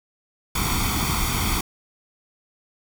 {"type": "noise with comb filter", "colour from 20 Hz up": "pink", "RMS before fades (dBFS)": -23, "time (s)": [0.55, 1.61], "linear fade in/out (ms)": 5, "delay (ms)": 0.88, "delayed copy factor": 0.8, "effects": []}